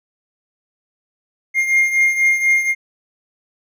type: beating tone pair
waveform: triangle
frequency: 2121 / 2125.1 Hz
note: C7 / C7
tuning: +23 / +26 cents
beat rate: 4.1 Hz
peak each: -12 / -18 dBFS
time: 1.54-2.75 s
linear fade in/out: 50 ms
effects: none